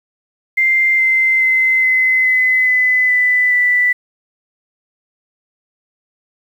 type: tone with pitch steps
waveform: sine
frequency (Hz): 2093 / 2076 / 2059 / 2043 / 2026 / 2010 / 1993.9 / 1977.8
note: C7 / C7 / C7 / C7 / B6 / B6 / B6 / B6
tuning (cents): 0 / -14 / -28 / -42 / +44 / +30 / +16 / +2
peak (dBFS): -10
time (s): 0.57-3.93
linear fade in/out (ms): 10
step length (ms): 420
effects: 7-bit